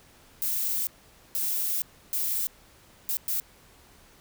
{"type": "noise bursts at uneven times", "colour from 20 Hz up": "violet", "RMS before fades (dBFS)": -28, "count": 5, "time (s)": [[0.42, 0.87], [1.35, 1.82], [2.13, 2.47], [3.09, 3.17], [3.28, 3.4]], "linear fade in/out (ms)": 0, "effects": ["pink hiss -56 dBFS RMS until 4.2 s"]}